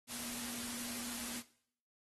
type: tone in noise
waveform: sine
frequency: 240 Hz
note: B3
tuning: 49 cents flat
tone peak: -49 dBFS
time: 0.07-1.43 s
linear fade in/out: 50 ms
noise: white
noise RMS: -43 dBFS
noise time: 0.07-1.43 s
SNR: -9 dB
effects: noise-tail reverb RT60 0.6 s tail -17 dB re dry + AAC 32 kbps